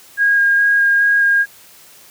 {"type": "tone with vibrato", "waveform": "sine", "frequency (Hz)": 1628, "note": "G#6", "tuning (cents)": -35, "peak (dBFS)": -10, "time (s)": [0.17, 1.46], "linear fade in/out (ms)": 50, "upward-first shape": "square", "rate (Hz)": 2.4, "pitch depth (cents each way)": 8, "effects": ["white hiss -44 dBFS RMS until 2.1 s", "high-pass 60 Hz 12 dB/octave"]}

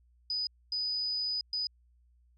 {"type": "tone bursts at uneven times", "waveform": "sine", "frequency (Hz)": 4978, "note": "D#8", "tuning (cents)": 0, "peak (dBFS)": -30, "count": 3, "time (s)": [[0.3, 0.47], [0.72, 1.41], [1.53, 1.67]], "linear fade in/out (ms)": 2, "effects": ["added 60 Hz sine -62 dBFS peak until 2.37 s"]}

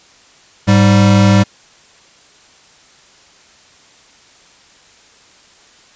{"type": "tone pair together", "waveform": "square", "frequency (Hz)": [103.83, 196], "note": ["G#2", "G3"], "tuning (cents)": [0, 0], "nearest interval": "major seventh", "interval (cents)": 1100, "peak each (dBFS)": -10, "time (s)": [0.67, 1.44], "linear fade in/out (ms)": 20, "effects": ["white hiss -46 dBFS RMS until 5.95 s", "resampled to 16000 Hz"]}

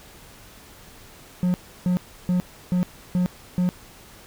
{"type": "tone bursts", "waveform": "triangle", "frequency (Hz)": 180, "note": "F#3", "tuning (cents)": -47, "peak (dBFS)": -16, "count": 6, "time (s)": [1.43, 3.69], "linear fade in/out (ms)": 0, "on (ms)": 110, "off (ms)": 320, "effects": ["pink hiss -47 dBFS RMS until 4.26 s"]}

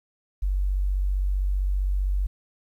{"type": "tone", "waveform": "sine", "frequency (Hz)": 47.69, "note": "G1", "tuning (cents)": -47, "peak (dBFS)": -21, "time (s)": [0.42, 2.27], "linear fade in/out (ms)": 10, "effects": ["10-bit"]}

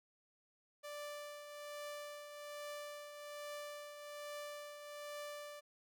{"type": "tone with tremolo", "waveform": "sawtooth", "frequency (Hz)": 587.3, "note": "D5", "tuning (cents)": 0, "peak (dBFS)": -40, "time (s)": [0.83, 5.61], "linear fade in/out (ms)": 20, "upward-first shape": "triangle", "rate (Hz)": 1.2, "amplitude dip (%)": 55, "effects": []}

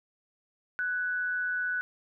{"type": "tone pair together", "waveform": "sine", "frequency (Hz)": [1486, 1661.2], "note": ["F#6", "G#6"], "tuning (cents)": [7, 0], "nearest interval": "major second", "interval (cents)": 193, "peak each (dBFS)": [-28, -40], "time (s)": [0.79, 1.81], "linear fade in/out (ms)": 0, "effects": []}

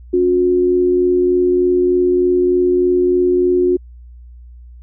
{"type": "tone pair together", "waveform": "sine", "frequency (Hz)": [277.2, 360.5], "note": ["C#4", "F#4"], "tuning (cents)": [0, -45], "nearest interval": "perfect fourth", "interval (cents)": 455, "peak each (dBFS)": [-20, -11], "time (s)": [0.13, 3.77], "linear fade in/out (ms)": 10, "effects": ["added 60 Hz sine -35 dBFS peak until 4.82 s"]}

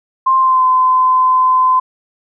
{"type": "tone with pitch glide", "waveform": "sine", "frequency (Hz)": [1052, 1025.6], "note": ["C6", "C6"], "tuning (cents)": [9, -35], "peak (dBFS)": -8, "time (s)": [0.26, 1.8], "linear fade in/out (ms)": 10, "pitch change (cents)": -44, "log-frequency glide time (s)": [0.38, 0.64], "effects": []}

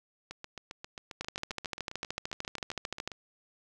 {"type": "two click trains", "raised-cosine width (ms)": 0.2, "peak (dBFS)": [-24, -17], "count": [22, 26], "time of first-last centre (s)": [[0.31, 3.117], [1.21, 3.076]], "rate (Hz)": [7.48, 13.4], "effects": []}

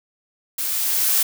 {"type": "noise with level ramp", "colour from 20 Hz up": "blue", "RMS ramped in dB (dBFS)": [-25, -17], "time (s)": [0.58, 1.23], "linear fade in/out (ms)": 5, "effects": []}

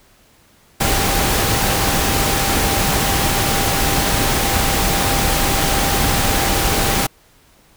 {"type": "tone in noise", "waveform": "sine", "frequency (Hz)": 790, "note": "G5", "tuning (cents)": 13, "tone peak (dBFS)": -25, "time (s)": [0.8, 7.07], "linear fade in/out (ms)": 10, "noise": "pink", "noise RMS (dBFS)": -17, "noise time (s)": [0.8, 7.07], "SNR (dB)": -11, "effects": ["pink hiss -52 dBFS RMS until 7.76 s"]}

